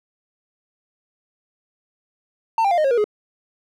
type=tone with pitch steps; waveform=triangle; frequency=901 / 793.5 / 698.8 / 615.4 / 542 / 477.3 / 420.3 Hz; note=A5 / G5 / F5 / D#5 / C#5 / A#4 / G#4; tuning=+41 / +21 / +1 / -19 / -39 / +41 / +21 cents; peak=-13 dBFS; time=2.58-3.042 s; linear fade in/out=2 ms; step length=66 ms; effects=none